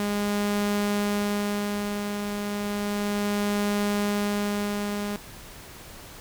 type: tone with tremolo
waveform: sawtooth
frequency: 205.2 Hz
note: G#3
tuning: 21 cents flat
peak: -19 dBFS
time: 0-5.16 s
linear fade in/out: 0 ms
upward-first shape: sine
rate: 0.33 Hz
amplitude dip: 45%
effects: pink hiss -44 dBFS RMS until 6.2 s